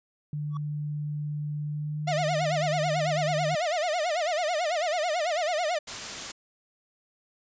sine tone with pitch glide, 148.6 to 152.6 Hz, D3 to D#3, +21 to -33 cents, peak -29 dBFS, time 0.33-3.55 s, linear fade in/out 2 ms, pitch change +46 cents, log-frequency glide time 1.68-2.22 s
triangle tone with exponential growth, 1133 Hz, C#6, 37 cents sharp, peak -32 dBFS, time 0.5-0.57 s, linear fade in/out 2 ms, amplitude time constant 15 ms
45% pulse tone with vibrato, 659.3 Hz, E5, in tune, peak -25 dBFS, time 2.07-5.79 s, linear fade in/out 10 ms, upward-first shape sine, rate 9.1 Hz, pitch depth 180 cents each way
white noise, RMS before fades -35 dBFS, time 5.87-6.32 s, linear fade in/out 10 ms
effects resampled to 16000 Hz

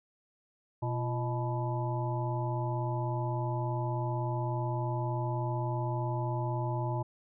harmonic tone with a mistuned harmonic, 123.47 Hz, B2, in tune, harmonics 1 / 3 / 5 / 7 / 8, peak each -31 / -39 / -40 / -38 / -42 dBFS, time 0.82-7.03 s, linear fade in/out 10 ms, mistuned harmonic 3, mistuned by -120 cents, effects none

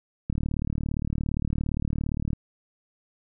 click train, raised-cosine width 5 ms, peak -15 dBFS, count 77, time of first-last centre 0.3-2.332 s, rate 37.4 Hz, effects none

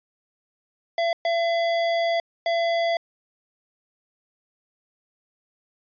square tone bursts at uneven times, 675 Hz, E5, 41 cents sharp, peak -21 dBFS, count 3, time 0.98-1.13 / 1.25-2.2 / 2.46-2.97 s, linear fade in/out 2 ms, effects resampled to 11025 Hz

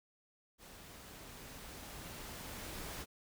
pink noise with level ramp, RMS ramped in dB -55 to -44 dBFS, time 0.58-3.06 s, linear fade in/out 50 ms, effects none

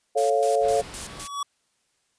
sine chord, A augmented, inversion none, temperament equal, 440 / 554.4 / 698.5 Hz, A4 / C#5 / E#5, 0 / 0 / 0 cents, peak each -23 dBFS, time 0.15-0.82 s, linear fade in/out 20 ms
blue noise with tremolo, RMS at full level -32 dBFS, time 0.17-1.28 s, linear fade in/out 10 ms, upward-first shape square, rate 3.9 Hz, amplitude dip 80%
pink low-pass noise, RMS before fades -41 dBFS, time 0.6-1.27 s, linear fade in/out 50 ms, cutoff 5500 Hz, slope 96 dB/octave
square tone with exponential growth, 1134 Hz, C#6, 39 cents sharp, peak -25 dBFS, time 0.97-1.43 s, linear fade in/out 5 ms, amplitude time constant 100 ms
effects white hiss -70 dBFS RMS until 2.18 s + resampled to 22050 Hz

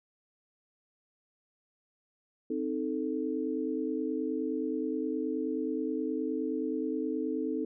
sine chord, A diminished, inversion first, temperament equal, 261.6 / 311.1 / 440 Hz, C4 / Eb4 / A4, 0 / 0 / 0 cents, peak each -34 / -33 / -35 dBFS, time 2.5-7.65 s, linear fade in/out 5 ms, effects none

